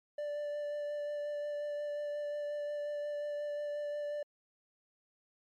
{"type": "tone with vibrato", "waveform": "triangle", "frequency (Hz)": 587.3, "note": "D5", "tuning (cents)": 0, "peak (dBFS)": -33, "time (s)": [0.18, 4.23], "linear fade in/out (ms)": 5, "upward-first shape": "sine", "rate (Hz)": 5.6, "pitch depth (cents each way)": 11, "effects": ["MP3 64 kbps"]}